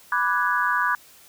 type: chord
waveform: sine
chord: G# half-diminished seventh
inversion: first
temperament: equal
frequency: 987.8 / 1174.7 / 1480 / 1661.2 Hz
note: B5 / D6 / F#6 / G#6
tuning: 0 / 0 / 0 / 0 cents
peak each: -25 dBFS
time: 0.12-0.95 s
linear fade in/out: 2 ms
effects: white hiss -51 dBFS RMS until 1.28 s